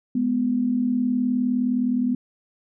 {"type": "tone pair together", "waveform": "sine", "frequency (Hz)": [209.4, 248.9], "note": ["G#3", "B3"], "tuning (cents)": [15, 14], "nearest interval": "minor third", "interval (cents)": 299, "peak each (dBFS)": [-26, -20], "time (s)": [0.15, 2.15], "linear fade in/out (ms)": 5, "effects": []}